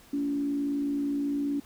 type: tone with frequency modulation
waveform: sine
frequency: 284.5 Hz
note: C#4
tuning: 45 cents sharp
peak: -26 dBFS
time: 0.13-1.6 s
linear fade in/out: 5 ms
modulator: 59.1 Hz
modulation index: 0.38
effects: pink hiss -55 dBFS RMS until 1.65 s